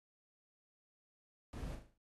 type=noise with echo; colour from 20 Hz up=brown; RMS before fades=-45 dBFS; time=1.53-1.75 s; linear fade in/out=2 ms; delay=38 ms; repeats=6; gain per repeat=-6 dB; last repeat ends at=1.978 s; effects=AAC 32 kbps